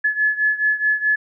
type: beating tone pair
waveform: sine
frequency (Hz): 1711 / 1715.7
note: A6 / A6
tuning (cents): -49 / -44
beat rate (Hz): 4.7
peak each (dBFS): -18 / -21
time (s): 0.04-1.16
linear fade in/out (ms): 10
effects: none